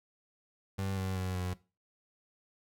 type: tone with pitch steps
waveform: 30% pulse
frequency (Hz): 96.8 / 94.75 / 92.75 / 90.79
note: G2 / F#2 / F#2 / F#2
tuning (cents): -21 / +42 / +5 / -32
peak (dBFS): -30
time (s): 0.78-1.54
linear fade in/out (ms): 10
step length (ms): 190
effects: noise-tail reverb RT60 0.3 s tail -19 dB re dry